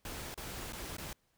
pink noise with dropouts, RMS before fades -43 dBFS, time 0.05-1.13 s, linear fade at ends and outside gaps 2 ms, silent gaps 0.343-0.376 / 0.724-0.731 / 0.968-0.982 s, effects pink hiss -75 dBFS RMS until 1.37 s

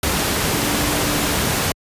sine tone in noise, 293.7 Hz, D4, in tune, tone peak -26 dBFS, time 0.54-1.34 s, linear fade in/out 2 ms, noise pink, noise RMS -19 dBFS, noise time 0.03-1.72 s, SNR -10 dB, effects high-pass 60 Hz 12 dB/octave + resampled to 32000 Hz

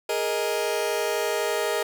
sawtooth chord, Ab suspended second, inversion none, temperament just, 415.3 / 467.2 / 623 Hz, Ab4 / Bb4 / Eb5, 0 / +4 / +2 cents, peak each -24 dBFS, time 0.09-1.83 s, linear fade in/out 5 ms, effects none

